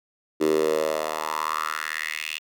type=tone with high-pass filter sweep; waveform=10% pulse; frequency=77.78 Hz; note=D#2; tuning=in tune; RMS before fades=-26 dBFS; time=0.4-2.39 s; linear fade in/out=20 ms; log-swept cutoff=340 to 2800 Hz; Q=4.4; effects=none